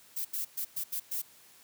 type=noise bursts at uneven times; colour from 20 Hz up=violet; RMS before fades=-34 dBFS; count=6; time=0.16-0.25 / 0.33-0.45 / 0.57-0.65 / 0.76-0.84 / 0.92-1 / 1.11-1.22 s; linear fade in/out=10 ms; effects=white hiss -58 dBFS RMS until 1.63 s + high-pass 80 Hz 12 dB/octave